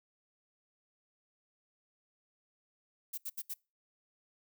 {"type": "noise bursts", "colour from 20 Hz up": "violet", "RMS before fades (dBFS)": -39, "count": 4, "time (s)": [3.13, 3.541], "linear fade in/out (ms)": 10, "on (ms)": 48, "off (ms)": 73, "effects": ["noise-tail reverb RT60 0.3 s tail -26 dB re dry"]}